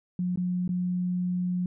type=tone with dropouts; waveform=sine; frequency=179.8 Hz; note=F#3; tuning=49 cents flat; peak=-25 dBFS; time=0.19-1.66 s; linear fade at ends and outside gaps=2 ms; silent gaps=0.359-0.374 / 0.678-0.691 s; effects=none